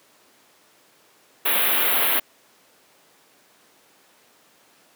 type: band-stop noise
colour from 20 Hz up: white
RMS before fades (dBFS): -20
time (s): 1.45-2.2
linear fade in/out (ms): 10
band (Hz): 3600 to 11000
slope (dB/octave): 48
effects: pink hiss -56 dBFS RMS until 4.95 s + high-pass 300 Hz 12 dB/octave